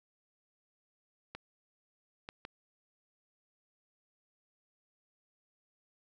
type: clicks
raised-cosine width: 0.3 ms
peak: -26 dBFS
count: 3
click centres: 1.35 / 2.289 / 2.451 s
effects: none